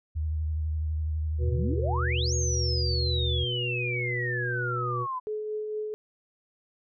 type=tone with vibrato; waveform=sine; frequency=77.7 Hz; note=D#2; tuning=2 cents flat; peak=-26 dBFS; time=0.15-3.45 s; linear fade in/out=20 ms; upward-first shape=sine; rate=12 Hz; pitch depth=35 cents each way
type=harmonic tone; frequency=121.8 Hz; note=B2; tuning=24 cents flat; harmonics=1 / 3 / 4; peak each=-31 / -36 / -37 dBFS; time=1.38-5.07 s; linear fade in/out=50 ms
type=exponential two-way sweep; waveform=sine; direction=up then down; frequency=63.2 to 6680 to 996 Hz; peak=-29 dBFS; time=1.41-5.2 s; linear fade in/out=20 ms; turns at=2.34 s
type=tone with tremolo; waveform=sine; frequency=427.1 Hz; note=G#4; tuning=48 cents sharp; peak=-28 dBFS; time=5.27-5.94 s; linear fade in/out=0 ms; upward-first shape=triangle; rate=4.4 Hz; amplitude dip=35%
effects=none